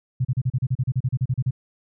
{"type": "tone bursts", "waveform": "sine", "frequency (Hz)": 127.4, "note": "C3", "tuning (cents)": -46, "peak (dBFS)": -18, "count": 16, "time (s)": [0.2, 1.509], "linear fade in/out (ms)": 10, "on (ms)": 49, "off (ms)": 35, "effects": []}